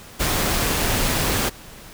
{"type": "noise with amplitude modulation", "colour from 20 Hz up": "pink", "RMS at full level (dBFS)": -20, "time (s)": [0.19, 1.5], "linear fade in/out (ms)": 20, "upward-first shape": "sine", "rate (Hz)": 160, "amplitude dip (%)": 25, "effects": ["pink hiss -42 dBFS RMS until 1.93 s"]}